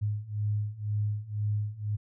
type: beating tone pair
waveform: sine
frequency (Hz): 103.7 / 105.7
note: G#2 / G#2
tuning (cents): -2 / +31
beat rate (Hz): 2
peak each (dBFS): -32 / -30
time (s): 0.01-1.97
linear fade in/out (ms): 20
effects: none